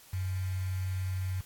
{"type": "tone with quantisation", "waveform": "sine", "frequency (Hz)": 93, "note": "F#2", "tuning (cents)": 9, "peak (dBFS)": -30, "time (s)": [0.13, 1.41], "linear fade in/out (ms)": 5, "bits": 8, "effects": ["white hiss -55 dBFS RMS until 1.45 s", "AAC 64 kbps"]}